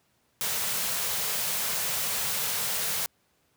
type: band-stop noise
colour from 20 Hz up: white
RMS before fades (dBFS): -29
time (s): 0.41-3.06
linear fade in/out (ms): 0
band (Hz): 230 to 390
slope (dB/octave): 96
effects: pink hiss -69 dBFS RMS until 3.56 s + high-pass 80 Hz 12 dB/octave